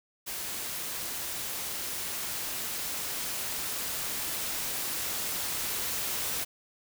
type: noise with level ramp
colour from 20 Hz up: white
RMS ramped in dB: -36 to -32 dBFS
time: 0.26-6.45 s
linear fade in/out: 20 ms
effects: none